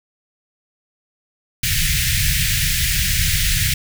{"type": "band-stop noise", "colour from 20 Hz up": "pink", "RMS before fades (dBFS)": -18, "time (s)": [1.63, 3.74], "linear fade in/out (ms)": 5, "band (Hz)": [160, 1700], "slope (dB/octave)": 48, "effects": []}